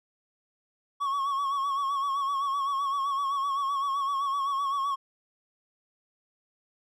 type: tone with vibrato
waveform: triangle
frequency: 1108.7 Hz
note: C#6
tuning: in tune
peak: -24 dBFS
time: 1-4.96 s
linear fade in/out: 20 ms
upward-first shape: sine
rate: 7.8 Hz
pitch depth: 54 cents each way
effects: none